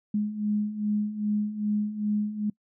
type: beating tone pair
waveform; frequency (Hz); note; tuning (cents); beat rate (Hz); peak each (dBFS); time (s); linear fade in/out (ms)
sine; 207.7 / 210.2; G#3 / G#3; 0 / +21; 2.5; -31 / -26; 0.14-2.5; 5
effects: noise-tail reverb RT60 0.1 s tail -24 dB re dry